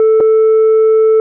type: tone with dropouts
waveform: sine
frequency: 440 Hz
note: A4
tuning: in tune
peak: -3 dBFS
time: 0-1.2 s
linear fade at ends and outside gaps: 1 ms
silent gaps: 0.203-0.207 s
effects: tanh soft clip ceiling -5 dBFS